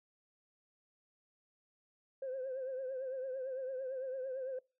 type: tone with vibrato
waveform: sine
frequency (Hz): 523.3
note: C5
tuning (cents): 0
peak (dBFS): -36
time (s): 2.22-4.59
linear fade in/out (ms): 5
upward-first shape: triangle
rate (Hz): 8.9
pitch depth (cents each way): 78
effects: noise-tail reverb RT60 0.3 s tail -23 dB re dry + tanh soft clip ceiling -34 dBFS